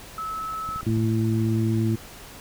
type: tone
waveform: sine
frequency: 1300 Hz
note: E6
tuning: 24 cents flat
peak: -28 dBFS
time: 0.18-0.81 s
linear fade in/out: 2 ms
type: click train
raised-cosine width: 5 ms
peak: -25 dBFS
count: 6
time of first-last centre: 0.69-1.042 s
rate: 14.2 Hz
type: harmonic tone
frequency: 111.4 Hz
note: A2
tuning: 22 cents sharp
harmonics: 1 / 2 / 3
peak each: -22 / -25 / -27 dBFS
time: 0.86-1.96 s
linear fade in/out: 10 ms
effects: pink hiss -43 dBFS RMS until 2.4 s